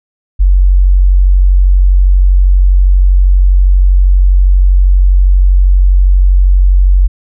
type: tone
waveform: sine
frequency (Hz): 46.25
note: F#1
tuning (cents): 0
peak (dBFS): -3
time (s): 0.39-7.08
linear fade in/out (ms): 20
effects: none